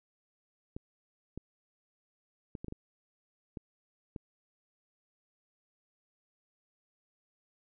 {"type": "clicks", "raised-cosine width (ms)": 3, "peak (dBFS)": -27, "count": 8, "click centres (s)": [0.765, 1.376, 2.552, 2.645, 2.683, 2.724, 3.572, 4.162], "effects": []}